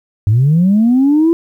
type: linear sweep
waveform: sine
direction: up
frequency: 98 to 339.8 Hz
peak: -6 dBFS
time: 0.27-1.33 s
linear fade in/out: 0 ms
effects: tanh soft clip ceiling -4 dBFS + 8-bit